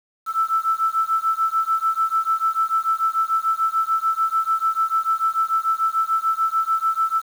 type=beating tone pair; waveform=sine; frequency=1318.5 / 1325.3 Hz; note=E6 / E6; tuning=0 / +9 cents; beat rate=6.8 Hz; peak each=-21 dBFS; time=0.26-7.22 s; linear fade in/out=50 ms; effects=7-bit